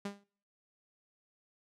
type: tone with exponential decay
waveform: sawtooth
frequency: 201.2 Hz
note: G3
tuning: 45 cents sharp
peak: -30 dBFS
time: 0.05-0.24 s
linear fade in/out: 5 ms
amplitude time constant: 41 ms
effects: noise-tail reverb RT60 0.5 s tail -24 dB re dry + low-pass 8000 Hz 12 dB/octave